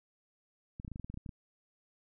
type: clicks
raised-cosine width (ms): 5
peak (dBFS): -30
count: 12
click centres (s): 0.799 / 0.848 / 0.879 / 0.917 / 0.959 / 0.997 / 1.045 / 1.1 / 1.142 / 1.174 / 1.262 / 1.292
effects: none